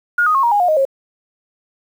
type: tone with pitch steps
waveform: sine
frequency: 1430 / 1244.9 / 1083.7 / 943.4 / 821.3 / 715 / 622.4 / 541.9 Hz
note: F6 / D#6 / C#6 / A#5 / G#5 / F5 / D#5 / C#5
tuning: +41 / +1 / -40 / +20 / -20 / +41 / 0 / -39 cents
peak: -11 dBFS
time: 0.18-0.852 s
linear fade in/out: 5 ms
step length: 84 ms
effects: 7-bit